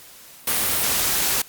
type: noise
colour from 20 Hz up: white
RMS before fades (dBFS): -21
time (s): 0.47-1.42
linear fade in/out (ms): 5
effects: white hiss -45 dBFS RMS until 1.48 s + Opus 48 kbps